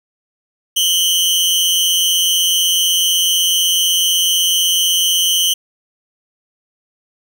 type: tone pair together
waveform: sawtooth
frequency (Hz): 2960 / 3136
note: F#7 / G7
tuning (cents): 0 / 0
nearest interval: minor second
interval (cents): 100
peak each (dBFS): -12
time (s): 0.76-5.54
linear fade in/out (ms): 10
effects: none